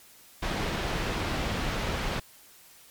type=low-pass noise; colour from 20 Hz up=pink; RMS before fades=-30 dBFS; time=0.42-2.2 s; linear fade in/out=10 ms; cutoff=3900 Hz; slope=12 dB/octave; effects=white hiss -54 dBFS RMS until 2.9 s + MP3 96 kbps